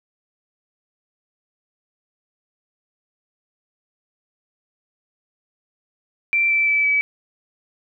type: tone with pitch steps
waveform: sine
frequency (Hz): 2349 / 2329 / 2309 / 2289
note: D7 / D7 / D7 / D7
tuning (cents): 0 / -15 / -30 / -45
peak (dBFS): -15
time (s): 6.33-7.01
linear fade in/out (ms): 0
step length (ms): 170
effects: none